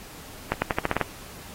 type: accelerating click train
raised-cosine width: 0.5 ms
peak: -7 dBFS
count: 8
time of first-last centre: 0.52-1.013 s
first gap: 100 ms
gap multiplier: 0.88
effects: pink hiss -44 dBFS RMS until 1.54 s + AAC 48 kbps